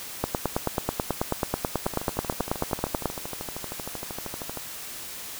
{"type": "two click trains", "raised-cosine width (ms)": 1, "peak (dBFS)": [-9, -19], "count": [27, 36], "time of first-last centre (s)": [[0.24, 3.057], [1.86, 4.573]], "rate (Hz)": [9.23, 12.9], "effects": ["white hiss -38 dBFS RMS until 5.39 s"]}